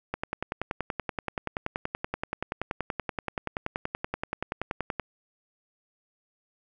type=click train; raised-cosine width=0.5 ms; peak=-14 dBFS; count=52; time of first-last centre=0.14-4.997 s; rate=10.5 Hz; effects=none